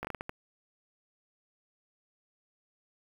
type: slowing click train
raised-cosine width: 0.5 ms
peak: -21 dBFS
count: 7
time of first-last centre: 0.03-0.294 s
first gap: 17 ms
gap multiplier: 1.38
effects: 8-bit